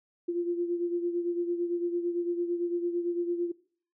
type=beating tone pair; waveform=sine; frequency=345.8 / 354.7 Hz; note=F4 / F4; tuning=-17 / +27 cents; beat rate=8.9 Hz; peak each=-28 / -35 dBFS; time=0.28-3.52 s; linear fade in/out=10 ms; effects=noise-tail reverb RT60 0.5 s tail -21 dB re dry